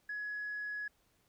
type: tone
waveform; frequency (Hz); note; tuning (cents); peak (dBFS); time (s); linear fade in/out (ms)
sine; 1683; G#6; +23; -36; 0.09-0.88; 5
effects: tanh soft clip ceiling -33 dBFS + pink hiss -73 dBFS RMS until 1.28 s